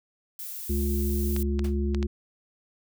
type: noise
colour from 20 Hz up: violet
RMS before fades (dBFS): -37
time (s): 0.39-1.43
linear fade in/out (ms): 2
type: harmonic tone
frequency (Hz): 70.8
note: C#2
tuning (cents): +37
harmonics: 1 / 3 / 5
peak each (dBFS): -25 / -30 / -32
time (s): 0.69-2.07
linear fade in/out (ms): 10
type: clicks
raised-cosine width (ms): 0.2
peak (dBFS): -18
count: 4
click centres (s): 1.364 / 1.593 / 1.947 / 2.028
type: noise with exponential decay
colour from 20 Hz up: pink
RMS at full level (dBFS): -37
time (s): 1.64-1.77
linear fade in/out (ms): 5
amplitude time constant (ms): 27
effects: none